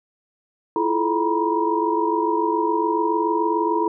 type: tone cluster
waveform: sine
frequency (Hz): 332.6 / 352.2 / 429.8 / 950 / 997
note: E4 / F4 / A4 / A#5 / B5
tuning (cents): +16 / +15 / -41 / +33 / +16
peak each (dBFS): -23 / -31 / -24 / -22 / -28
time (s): 0.76-3.88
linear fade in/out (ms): 2
effects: none